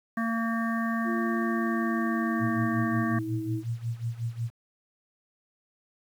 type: harmonic tone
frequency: 228.1 Hz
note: A#3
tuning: 37 cents flat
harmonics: 1 / 3 / 5 / 7 / 8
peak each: -27 / -37 / -34 / -38 / -36 dBFS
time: 0.17-3.19 s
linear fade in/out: 5 ms
type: tone with pitch glide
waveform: sine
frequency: 344.6 to 321.5 Hz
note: F4 to E4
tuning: -23 to -43 cents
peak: -31 dBFS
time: 1.04-3.64 s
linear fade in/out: 50 ms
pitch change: -120 cents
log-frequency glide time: 1.45-2.6 s
type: tone with tremolo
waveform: sine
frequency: 116.5 Hz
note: A#2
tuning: 1 cent flat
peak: -26 dBFS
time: 2.39-4.51 s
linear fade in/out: 50 ms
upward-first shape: sine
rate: 5.5 Hz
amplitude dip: 85%
effects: 9-bit